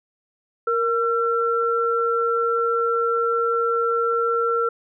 sine tone pair together, 466.2 / 1352.6 Hz, A#4 / E6, 0 / +44 cents, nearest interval octave + tritone, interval 1844 cents, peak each -21 dBFS, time 0.67-4.69 s, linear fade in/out 5 ms, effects none

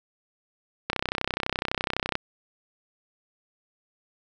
click train, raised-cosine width 0.3 ms, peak -9 dBFS, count 41, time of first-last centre 0.9-2.154 s, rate 31.9 Hz, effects none

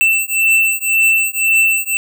square beating tone pair, 2669 / 2670.9 Hz, E7 / E7, +21 / +22 cents, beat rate 1.9 Hz, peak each -15 dBFS, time 0.01-1.97 s, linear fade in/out 0 ms, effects none

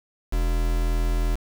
triangle tone with quantisation, 41.4 Hz, E1, 8 cents sharp, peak -18 dBFS, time 0.32-1.36 s, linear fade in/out 10 ms, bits 5, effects none

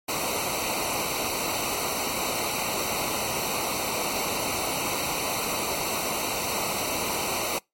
pink noise with comb filter, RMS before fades -28 dBFS, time 0.08-7.59 s, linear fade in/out 10 ms, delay 0.59 ms, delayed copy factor -0.95, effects noise-tail reverb RT60 0.2 s tail -26 dB re dry + MP3 64 kbps

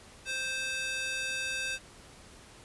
square tone with high-pass filter, 523.3 Hz, C5, in tune, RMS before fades -34 dBFS, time 0.25-1.79 s, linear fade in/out 50 ms, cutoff 2100 Hz, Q 1.7, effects pink hiss -53 dBFS RMS until 2.64 s + resampled to 24000 Hz

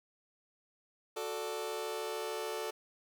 sawtooth chord, D major, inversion first, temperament just, 367.1 / 440.5 / 587.3 Hz, F#4 / A4 / D5, -14 / +2 / 0 cents, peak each -39 / -34 / -39 dBFS, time 1.16-2.71 s, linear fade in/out 10 ms, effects 10-bit

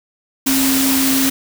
sine tone in noise, 268 Hz, C4, 42 cents sharp, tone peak -15 dBFS, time 0.46-1.3 s, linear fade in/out 10 ms, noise white, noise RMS -18 dBFS, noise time 0.46-1.3 s, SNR 0 dB, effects none

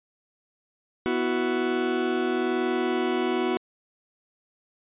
40% pulse chord, B suspended fourth, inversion none, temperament just, 246.9 / 329.3 / 370.4 Hz, B3 / E4 / F#4, 0 / -2 / +2 cents, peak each -28 / -29 / -25 dBFS, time 1.06-3.57 s, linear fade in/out 0 ms, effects resampled to 8000 Hz

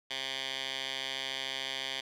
10% pulse tone with band-pass filter, 133.7 Hz, C3, 38 cents sharp, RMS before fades -37 dBFS, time 0.1-2.01 s, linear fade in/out 10 ms, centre 3200 Hz, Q 2.5, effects none

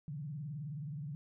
sine tone with vibrato, 146.6 Hz, D3, 3 cents flat, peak -39 dBFS, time 0.08-1.15 s, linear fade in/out 0 ms, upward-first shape triangle, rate 19 Hz, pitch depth 230 cents each way, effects none

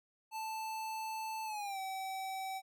square tone with pitch glide, 880 to 766.1 Hz, A5 to G5, 0 to -40 cents, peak -39 dBFS, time 0.31-2.62 s, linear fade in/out 50 ms, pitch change -240 cents, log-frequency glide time 1.45-1.79 s, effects none

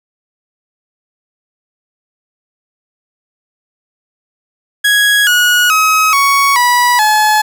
30% pulse tone with pitch steps, 1661.2 / 1454.5 / 1273.6 / 1115.1 / 976.4 / 854.9 Hz, G#6 / F#6 / D#6 / C#6 / B5 / G#5, 0 / -30 / +40 / +10 / -20 / +50 cents, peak -5 dBFS, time 4.84-7.42 s, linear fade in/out 10 ms, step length 430 ms, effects none

